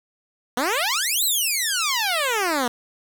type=exponential two-way sweep; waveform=10% pulse; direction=up then down; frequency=232 to 4190 to 232 Hz; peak=-12 dBFS; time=0.57-2.68 s; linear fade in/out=2 ms; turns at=1.24 s; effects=8-bit